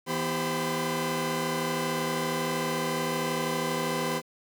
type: tone cluster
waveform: sawtooth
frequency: 162.9 / 244.3 / 394.6 / 521 / 1009 Hz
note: E3 / B3 / G4 / C5 / B5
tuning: -20 / -19 / +11 / -7 / +37 cents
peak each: -30 dBFS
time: 0.06-4.22 s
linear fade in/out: 50 ms
effects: 9-bit